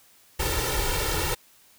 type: noise with comb filter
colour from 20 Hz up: pink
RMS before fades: -26 dBFS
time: 0.39-1.35 s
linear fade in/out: 10 ms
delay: 2.2 ms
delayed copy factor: +0.95
effects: white hiss -57 dBFS RMS until 1.78 s